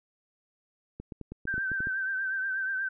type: clicks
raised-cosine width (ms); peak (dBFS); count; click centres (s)
3; -26; 10; 1 / 1.122 / 1.213 / 1.32 / 1.454 / 1.541 / 1.58 / 1.717 / 1.805 / 1.871
type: tone with vibrato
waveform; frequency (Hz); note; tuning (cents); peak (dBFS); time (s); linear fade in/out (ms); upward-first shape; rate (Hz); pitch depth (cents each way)
sine; 1554; G6; -16; -28; 1.47-2.89; 10; triangle; 8.3; 53
effects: none